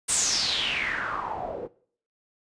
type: noise with low-pass filter sweep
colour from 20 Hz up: white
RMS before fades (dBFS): -28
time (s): 0.08-1.68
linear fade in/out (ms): 20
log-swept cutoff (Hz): 8900 to 450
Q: 5.6
effects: noise-tail reverb RT60 0.5 s tail -18 dB re dry + resampled to 22050 Hz